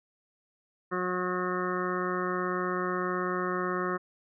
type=harmonic tone; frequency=181.6 Hz; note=F#3; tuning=32 cents flat; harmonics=1 / 2 / 3 / 4 / 6 / 7 / 8 / 9 / 10; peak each=-36 / -32 / -39 / -43 / -35 / -35 / -41 / -46 / -39 dBFS; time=0.91-3.98 s; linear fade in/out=20 ms; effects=none